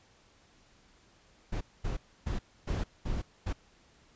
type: noise bursts at uneven times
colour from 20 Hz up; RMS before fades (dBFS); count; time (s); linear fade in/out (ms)
brown; -32; 6; 1.52-1.61 / 1.84-1.97 / 2.26-2.39 / 2.67-2.84 / 3.05-3.22 / 3.46-3.53; 10
effects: pink hiss -63 dBFS RMS until 4.15 s + resampled to 16000 Hz